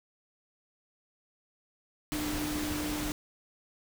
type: tone in noise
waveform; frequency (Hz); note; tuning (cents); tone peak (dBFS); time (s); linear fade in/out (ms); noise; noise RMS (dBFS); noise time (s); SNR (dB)
sine; 300; D4; +37; -33; 2.12-3.12; 0; pink; -36; 2.12-3.12; 0
effects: none